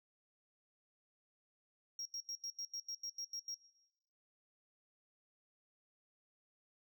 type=tone bursts; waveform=sine; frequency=5600 Hz; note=F8; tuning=4 cents sharp; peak=-38 dBFS; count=11; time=1.99-3.544 s; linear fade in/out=2 ms; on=64 ms; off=85 ms; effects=noise-tail reverb RT60 1.0 s tail -20 dB re dry + tanh soft clip ceiling -40 dBFS